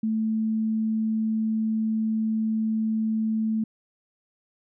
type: tone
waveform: sine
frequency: 220 Hz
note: A3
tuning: in tune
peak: -22 dBFS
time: 0.03-3.64 s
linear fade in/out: 5 ms
effects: none